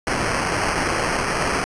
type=noise with sample-and-hold; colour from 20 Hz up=violet; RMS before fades=-22 dBFS; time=0.07-1.64 s; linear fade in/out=0 ms; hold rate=3675 Hz; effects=resampled to 22050 Hz